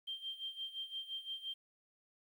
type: tone with tremolo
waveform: sine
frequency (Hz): 3163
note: G7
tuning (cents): +15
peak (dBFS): -38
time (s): 0.07-1.54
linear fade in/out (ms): 10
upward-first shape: sine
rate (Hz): 5.8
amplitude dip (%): 80
effects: 11-bit